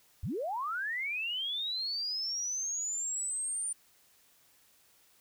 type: linear sweep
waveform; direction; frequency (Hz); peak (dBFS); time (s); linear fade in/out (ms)
sine; up; 56 to 9190; -32; 0.23-3.73; 5
effects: white hiss -65 dBFS RMS until 5.2 s